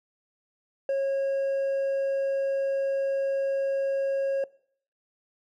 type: tone with hard clipping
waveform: sine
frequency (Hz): 546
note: C#5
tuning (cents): -26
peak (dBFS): -24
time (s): 0.89-4.44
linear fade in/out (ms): 2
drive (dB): 2
effects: noise-tail reverb RT60 0.6 s tail -22 dB re dry